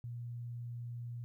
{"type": "tone", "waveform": "sine", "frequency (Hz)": 119.5, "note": "A#2", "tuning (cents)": 43, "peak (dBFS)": -40, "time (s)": [0.04, 1.24], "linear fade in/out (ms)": 0, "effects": ["13-bit"]}